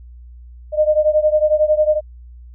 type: beating tone pair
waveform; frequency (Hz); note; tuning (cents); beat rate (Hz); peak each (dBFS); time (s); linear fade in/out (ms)
sine; 607 / 618; D#5 / D#5; -43 / -12; 11; -14 / -16; 0.72-2.01; 50
effects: added 60 Hz sine -36 dBFS peak until 2.54 s